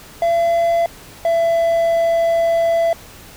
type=tone pair in turn; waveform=triangle; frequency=677 / 668.8 Hz; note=E5 / E5; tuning=+46 / +25 cents; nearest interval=unison; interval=21 cents; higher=first; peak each=-11 dBFS; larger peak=neither; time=0.22-0.86 / 1.25-2.93 s; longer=second; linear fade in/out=2 ms; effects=pink hiss -40 dBFS RMS until 3.36 s